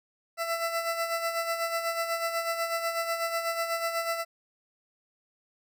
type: tone with tremolo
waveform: 20% pulse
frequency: 668 Hz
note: E5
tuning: 23 cents sharp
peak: -21 dBFS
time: 0.37-4.25 s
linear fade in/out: 50 ms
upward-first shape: sine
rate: 8.1 Hz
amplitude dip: 55%
effects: none

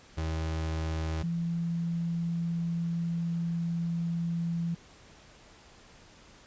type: tone pair in turn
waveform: 35% pulse / sine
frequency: 79.8 / 168.62 Hz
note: D#2 / E3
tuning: +44 / +40 cents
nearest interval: octave + minor second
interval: 1296 cents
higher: second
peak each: -28 dBFS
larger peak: neither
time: 0.17-1.23 / 1.23-4.75 s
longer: second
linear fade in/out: 10 ms
effects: pink hiss -55 dBFS RMS until 6.46 s + resampled to 16000 Hz

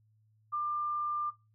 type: tone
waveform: sine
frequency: 1194 Hz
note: D6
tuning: 28 cents sharp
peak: -30 dBFS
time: 0.52-1.31 s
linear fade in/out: 20 ms
effects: noise-tail reverb RT60 0.3 s tail -23 dB re dry + added 108 Hz sine -65 dBFS peak until 1.54 s

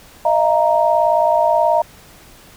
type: chord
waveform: sine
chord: Eb suspended second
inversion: none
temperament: equal with one note detuned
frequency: 622.3 / 680.9 / 932.3 Hz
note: Eb5 / F5 / Bb5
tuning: 0 / -44 / 0 cents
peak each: -16 dBFS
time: 0.25-1.82 s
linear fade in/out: 5 ms
effects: pink hiss -44 dBFS RMS until 2.56 s

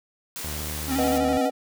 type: high-pass noise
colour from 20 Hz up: white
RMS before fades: -34 dBFS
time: 0.36-1.18 s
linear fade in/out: 0 ms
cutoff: 110 Hz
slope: 48 dB/octave
type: tone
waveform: sawtooth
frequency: 75.7 Hz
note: D#2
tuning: 47 cents flat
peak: -28 dBFS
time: 0.44-1.38 s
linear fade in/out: 5 ms
type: tone with vibrato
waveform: square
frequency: 267.7 Hz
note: C4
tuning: 40 cents sharp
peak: -24 dBFS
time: 0.87-1.51 s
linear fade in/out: 50 ms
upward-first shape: square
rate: 12 Hz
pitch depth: 49 cents each way
type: chord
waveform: sine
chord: B major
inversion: none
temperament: equal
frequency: 493.9 / 622.3 / 740 Hz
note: B4 / D#5 / F#5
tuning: 0 / 0 / 0 cents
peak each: -27 dBFS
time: 0.98-1.5 s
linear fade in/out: 5 ms
effects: none

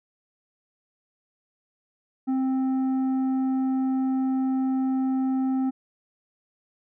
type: tone with tanh clipping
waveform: sine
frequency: 262.7 Hz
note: C4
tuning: 7 cents sharp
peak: -23 dBFS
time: 2.27-5.71 s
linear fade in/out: 20 ms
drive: 7 dB
effects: none

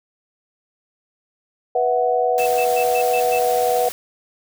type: chord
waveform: sine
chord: B suspended fourth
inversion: none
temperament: equal with one note detuned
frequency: 489.6 / 659.3 / 740 Hz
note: B4 / E5 / F#5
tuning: -15 / 0 / 0 cents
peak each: -19 / -23 / -19 dBFS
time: 1.75-3.89 s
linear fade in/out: 5 ms
type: noise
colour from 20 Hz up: white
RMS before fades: -31 dBFS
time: 2.38-3.92 s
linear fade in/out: 0 ms
type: tone bursts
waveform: sine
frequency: 2637 Hz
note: E7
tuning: in tune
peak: -25 dBFS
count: 6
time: 2.39-3.39 s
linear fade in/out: 10 ms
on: 75 ms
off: 110 ms
effects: none

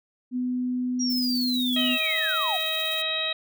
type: tone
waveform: sine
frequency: 250 Hz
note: B3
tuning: 21 cents sharp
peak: -24 dBFS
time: 0.31-1.98 s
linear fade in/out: 50 ms
type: linear sweep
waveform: sine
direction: down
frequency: 5750 to 645 Hz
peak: -26 dBFS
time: 0.99-2.58 s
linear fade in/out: 20 ms
type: noise with tremolo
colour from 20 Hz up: violet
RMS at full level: -38 dBFS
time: 1.1-3.02 s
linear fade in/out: 2 ms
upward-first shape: square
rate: 16 Hz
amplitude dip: 30%
type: harmonic tone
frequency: 636 Hz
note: D#5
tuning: 38 cents sharp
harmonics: 1 / 2 / 3 / 4 / 5 / 6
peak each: -34 / -38 / -35 / -32 / -34 / -27 dBFS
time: 1.76-3.33 s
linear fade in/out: 5 ms
effects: none

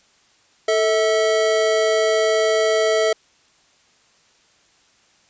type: tone pair together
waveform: square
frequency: 440.4 / 646.6 Hz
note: A4 / E5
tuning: +2 / -34 cents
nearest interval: perfect fifth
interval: 664 cents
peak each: -19 dBFS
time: 0.68-3.13 s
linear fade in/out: 5 ms
effects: white hiss -57 dBFS RMS until 5.29 s + resampled to 16000 Hz

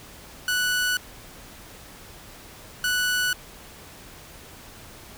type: tone pair in turn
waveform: sawtooth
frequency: 1480 / 1480 Hz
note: F#6 / F#6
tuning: 0 / 0 cents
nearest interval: unison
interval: 0 cents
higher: neither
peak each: -18 dBFS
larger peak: neither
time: 0.48-0.97 / 2.84-3.33 s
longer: neither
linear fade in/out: 2 ms
effects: pink hiss -45 dBFS RMS until 5.17 s

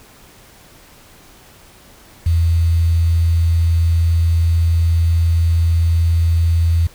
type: tone with quantisation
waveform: sine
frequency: 83.5 Hz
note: E2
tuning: 23 cents sharp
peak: -11 dBFS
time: 2.26-6.87 s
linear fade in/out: 5 ms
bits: 6
effects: pink hiss -45 dBFS RMS until 6.94 s

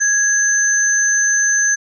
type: tone pair together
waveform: sine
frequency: 1661.2 / 6193 Hz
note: G#6 / G8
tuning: 0 / -22 cents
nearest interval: octave + major seventh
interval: 2278 cents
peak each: -15 dBFS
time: 0-1.76 s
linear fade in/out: 20 ms
effects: none

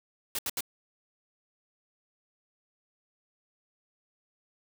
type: noise bursts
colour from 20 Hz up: white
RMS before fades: -32 dBFS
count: 3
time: 0.35-0.607 s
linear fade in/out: 2 ms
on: 37 ms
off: 73 ms
effects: none

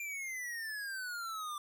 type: exponential sweep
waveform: square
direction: down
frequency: 2390 to 1174.7 Hz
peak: -39 dBFS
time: 0-1.58 s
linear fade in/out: 2 ms
effects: 13-bit

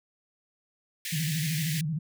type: high-pass noise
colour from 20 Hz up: pink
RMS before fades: -35 dBFS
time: 1.05-1.81 s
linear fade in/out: 2 ms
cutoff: 1700 Hz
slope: 96 dB/octave
type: tone with vibrato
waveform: sine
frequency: 155.9 Hz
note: D#3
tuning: 4 cents sharp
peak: -27 dBFS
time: 1.12-1.99 s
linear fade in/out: 10 ms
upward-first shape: square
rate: 13 Hz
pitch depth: 100 cents each way
effects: none

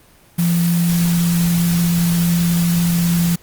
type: tone in noise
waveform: sine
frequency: 171.2 Hz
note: F3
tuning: 34 cents flat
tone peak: -13 dBFS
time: 0.38-3.36 s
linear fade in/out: 10 ms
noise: white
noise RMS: -26 dBFS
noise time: 0.38-3.36 s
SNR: +10 dB
effects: pink hiss -49 dBFS RMS until 3.42 s + Opus 24 kbps

